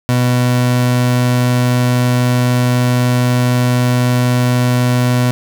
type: tone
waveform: 30% pulse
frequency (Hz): 123.9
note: B2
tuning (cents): +6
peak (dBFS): -8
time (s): 0.09-5.31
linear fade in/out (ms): 0
effects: none